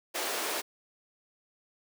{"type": "high-pass noise", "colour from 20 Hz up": "pink", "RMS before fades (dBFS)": -33, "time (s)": [0.14, 0.62], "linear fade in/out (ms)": 20, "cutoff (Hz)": 360, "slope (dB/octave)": 24, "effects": []}